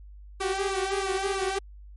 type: tone with flanger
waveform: sawtooth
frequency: 387.4 Hz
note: G4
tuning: 20 cents flat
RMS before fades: -28 dBFS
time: 0.4-1.59 s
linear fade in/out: 10 ms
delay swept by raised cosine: 0.75 to 6.55 ms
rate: 3.1 Hz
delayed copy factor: +0.7
effects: added 50 Hz sine -43 dBFS peak until 1.96 s + MP3 48 kbps